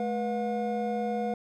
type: tone cluster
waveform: triangle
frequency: 214.4 / 485.2 / 718 Hz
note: A3 / B4 / F5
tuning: -45 / -31 / +48 cents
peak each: -30 dBFS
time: 0-1.34 s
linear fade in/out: 2 ms
effects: none